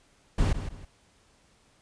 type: noise with echo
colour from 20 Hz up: brown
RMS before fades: -23 dBFS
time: 0.38-0.53 s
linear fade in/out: 5 ms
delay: 160 ms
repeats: 2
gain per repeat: -10 dB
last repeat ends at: 0.85 s
effects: pink hiss -63 dBFS RMS until 1.81 s + resampled to 22050 Hz